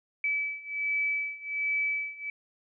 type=beating tone pair; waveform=sine; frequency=2299 / 2300.3 Hz; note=D7 / D7; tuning=-37 / -37 cents; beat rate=1.3 Hz; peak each=-32 / -30 dBFS; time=0.24-2.3 s; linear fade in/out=2 ms; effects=none